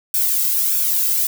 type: noise with flanger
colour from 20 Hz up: violet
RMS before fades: -18 dBFS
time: 0.14-1.27 s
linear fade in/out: 2 ms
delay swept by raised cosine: 0.99 to 1.73 ms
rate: 1.6 Hz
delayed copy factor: -0.8
effects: none